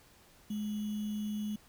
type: tone with sample-and-hold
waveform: sine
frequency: 210.3 Hz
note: G#3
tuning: 22 cents sharp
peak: -33 dBFS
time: 0.5-1.56 s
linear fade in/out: 5 ms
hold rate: 3150 Hz
effects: pink hiss -61 dBFS RMS until 1.68 s